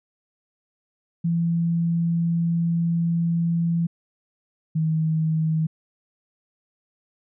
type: tone pair in turn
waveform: sine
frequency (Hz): 168.3 / 158.85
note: E3 / D#3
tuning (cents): +36 / +36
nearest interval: minor second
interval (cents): 100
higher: first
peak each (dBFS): -19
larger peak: neither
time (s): 1.24-3.87 / 4.75-5.67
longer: first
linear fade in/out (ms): 10
effects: none